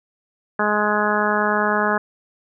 harmonic tone, 209.7 Hz, G#3, 17 cents sharp, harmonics 1 / 2 / 3 / 4 / 5 / 6 / 7 / 8, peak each -25 / -25 / -25 / -25 / -25 / -25 / -25 / -25 dBFS, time 0.59-1.98 s, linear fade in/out 5 ms, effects none

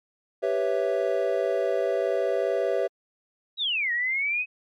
triangle chord, C# half-diminished seventh, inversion second, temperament equal, 392 / 493.9 / 554.4 / 659.3 Hz, G4 / B4 / C#5 / E5, 0 / 0 / 0 / 0 cents, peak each -26 dBFS, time 0.42-2.88 s, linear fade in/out 20 ms
sine exponential two-way sweep, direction down then up, 3954 to 1864 to 2563 Hz, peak -23 dBFS, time 3.57-4.46 s, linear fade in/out 50 ms, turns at 3.92 s
effects MP3 64 kbps

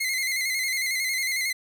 sawtooth tone with vibrato, 2094 Hz, C7, 1 cent sharp, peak -21 dBFS, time 0-1.53 s, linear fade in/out 10 ms, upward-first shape square, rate 11 Hz, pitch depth 46 cents each way, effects none

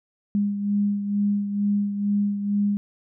sine beating tone pair, 203.3 / 205.5 Hz, G#3 / G#3, -37 / -18 cents, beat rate 2.2 Hz, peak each -21 / -29 dBFS, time 0.35-2.77 s, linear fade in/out 0 ms, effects none

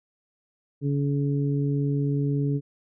harmonic tone, 141.8 Hz, C#3, 40 cents sharp, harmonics 1 / 2 / 3, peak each -23 / -28 / -33 dBFS, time 0.81-2.61 s, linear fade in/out 50 ms, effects none

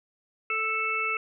harmonic tone, 440 Hz, A4, in tune, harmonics 1 / 3 / 5 / 6, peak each -38 / -30 / -31 / -29 dBFS, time 0.5-1.17 s, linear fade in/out 2 ms, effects none

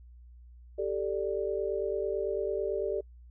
sine chord, G suspended second, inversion none, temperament just, 392 / 441 / 588 Hz, G4 / A4 / D5, 0 / +4 / +2 cents, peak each -32 / -33 / -34 dBFS, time 0.78-3.01 s, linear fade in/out 10 ms, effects noise-tail reverb RT60 0.1 s tail -26 dB re dry + added 60 Hz sine -49 dBFS peak until 3.3 s

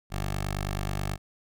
10% pulse tone with notch filter, 49.26 Hz, G1, 9 cents sharp, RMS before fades -31 dBFS, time 0.1-1.18 s, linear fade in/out 50 ms, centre 260 Hz, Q 1.1, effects none

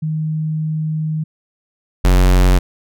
sine / square tone pair in turn, 156.1 / 45.77 Hz, D#3 / F#1, +6 / -18 cents, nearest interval octave + major sixth, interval 2124 cents, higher first, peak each -17 / -9 dBFS, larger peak second, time 0.02-1.24 / 2.04-2.59 s, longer first, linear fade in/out 10 ms, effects none

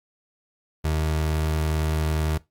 30% pulse tone, 77.78 Hz, D#2, in tune, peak -19 dBFS, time 0.84-2.38 s, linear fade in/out 10 ms, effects noise-tail reverb RT60 0.2 s tail -21 dB re dry + AAC 64 kbps

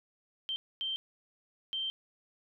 sine tone bursts at uneven times, 3135 Hz, G7, 1 cent flat, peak -32 dBFS, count 3, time 0.49-0.56 / 0.81-0.96 / 1.73-1.9 s, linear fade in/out 0 ms, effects none

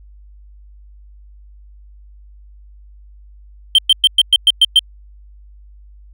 triangle tone bursts, 3136 Hz, G7, in tune, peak -4 dBFS, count 8, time 3.75-4.792 s, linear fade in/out 2 ms, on 34 ms, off 110 ms, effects added 50 Hz sine -39 dBFS peak until 6.13 s

